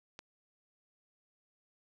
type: click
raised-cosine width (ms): 0.2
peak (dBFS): -28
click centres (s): 0.191
effects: none